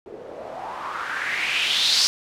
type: noise with low-pass filter sweep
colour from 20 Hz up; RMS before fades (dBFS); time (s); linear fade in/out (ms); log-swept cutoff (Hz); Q
blue; -25; 0.06-2.07; 0; 390 to 5100; 4
effects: none

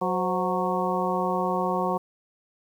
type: harmonic tone with a mistuned harmonic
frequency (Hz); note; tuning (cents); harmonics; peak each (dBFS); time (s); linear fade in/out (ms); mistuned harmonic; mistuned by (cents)
183.9; F#3; -10; 1 / 2 / 3 / 4 / 5 / 6; -30 / -30 / -30 / -30 / -30 / -30; 0.01-1.98; 10; 3; -80
effects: 9-bit

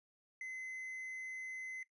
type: tone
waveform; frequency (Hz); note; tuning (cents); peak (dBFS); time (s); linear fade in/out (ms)
triangle; 2046; C7; -39; -40; 0.41-1.83; 2
effects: noise-tail reverb RT60 0.1 s tail -18 dB re dry + resampled to 24000 Hz

